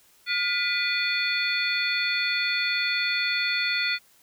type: tone cluster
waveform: sine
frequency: 1421 / 1998 / 2438 / 3498 / 4378 Hz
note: F6 / B6 / D#7 / A7 / C#8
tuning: +30 / +20 / -36 / -11 / -22 cents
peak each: -30 / -29 / -28 / -32 / -29 dBFS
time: 0.26-3.99 s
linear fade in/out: 50 ms
effects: white hiss -59 dBFS RMS until 4.22 s